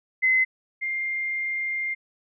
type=tone pair in turn; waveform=sine; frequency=2048 / 2109 Hz; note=C7 / C7; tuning=-38 / +13 cents; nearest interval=minor second; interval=51 cents; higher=second; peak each=-17 / -25 dBFS; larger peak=first; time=0.22-0.45 / 0.81-1.95 s; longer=second; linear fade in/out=20 ms; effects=none